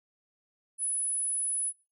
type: tone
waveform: sine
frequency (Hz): 10120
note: D#9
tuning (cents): +28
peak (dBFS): -28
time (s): 0.78-1.73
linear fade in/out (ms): 50
effects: noise-tail reverb RT60 0.3 s tail -18 dB re dry